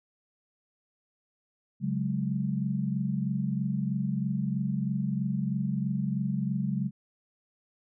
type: chord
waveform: sine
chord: C# suspended fourth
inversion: none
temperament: just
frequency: 138.59 / 184.79 / 207.9 Hz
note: C#3 / F#3 / G#3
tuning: 0 / -2 / +2 cents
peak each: -31 dBFS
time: 1.8-6.91 s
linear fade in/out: 50 ms
effects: none